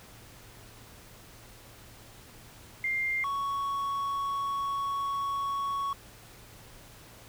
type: tone pair in turn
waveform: sine / triangle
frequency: 2100 / 1112.4 Hz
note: C7 / C#6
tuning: +6 / +6 cents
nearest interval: major seventh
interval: 1100 cents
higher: first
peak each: -27 dBFS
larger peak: neither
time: 2.84-3.24 / 3.24-5.93 s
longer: second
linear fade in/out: 2 ms
effects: added 112 Hz sine -57 dBFS peak until 7.28 s + pink hiss -52 dBFS RMS until 7.28 s